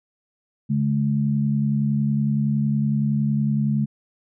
sine tone pair together, 142.1 / 212.9 Hz, C#3 / G#3, +43 / +43 cents, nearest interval perfect fifth, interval 700 cents, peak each -21 dBFS, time 0.69-3.86 s, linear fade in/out 20 ms, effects none

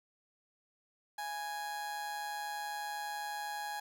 30% pulse tone with amplitude modulation, 830 Hz, G#5, 1 cent flat, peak -33 dBFS, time 1.18-3.8 s, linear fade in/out 5 ms, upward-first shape sine, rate 152 Hz, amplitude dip 45%, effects none

